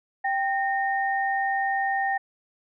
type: tone pair together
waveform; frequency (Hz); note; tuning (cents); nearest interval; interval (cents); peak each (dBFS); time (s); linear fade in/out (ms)
sine; 784 / 1840.1; G5 / A#6; 0 / -23; octave + minor third; 1477; -24 / -27; 0.24-2.18; 10
effects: none